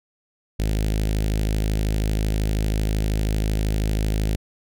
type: tone with notch filter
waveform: sawtooth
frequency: 52.8 Hz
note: G#1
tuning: 29 cents sharp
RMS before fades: -22 dBFS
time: 0.59-4.36 s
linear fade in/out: 10 ms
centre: 1100 Hz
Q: 0.67
effects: none